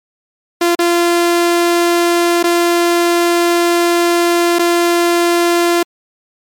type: tone with dropouts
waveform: sawtooth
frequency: 344.6 Hz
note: F4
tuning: 23 cents flat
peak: -6 dBFS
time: 0.61-5.83 s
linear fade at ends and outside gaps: 5 ms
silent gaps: 0.752-0.789 / 2.429-2.439 / 4.587-4.592 s
effects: MP3 64 kbps